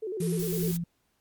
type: tone with vibrato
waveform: sine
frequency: 401.9 Hz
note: G4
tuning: 43 cents sharp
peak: -31 dBFS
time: 0.02-0.72 s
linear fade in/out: 10 ms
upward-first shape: square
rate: 9.9 Hz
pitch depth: 150 cents each way
type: tone with tremolo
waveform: sine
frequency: 170 Hz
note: F3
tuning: 46 cents flat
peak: -26 dBFS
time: 0.2-0.84 s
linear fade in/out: 5 ms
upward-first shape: sine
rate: 2.6 Hz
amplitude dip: 40%
type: noise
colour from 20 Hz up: blue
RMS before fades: -37 dBFS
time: 0.2-0.77 s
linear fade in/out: 5 ms
effects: pink hiss -73 dBFS RMS until 1.2 s + Opus 32 kbps